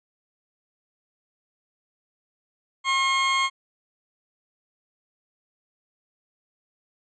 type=tone with amplitude modulation; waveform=20% pulse; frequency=1076 Hz; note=C6; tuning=48 cents sharp; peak=-14 dBFS; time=2.84-3.5 s; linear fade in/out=50 ms; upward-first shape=sine; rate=299 Hz; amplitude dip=25%; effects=resampled to 16000 Hz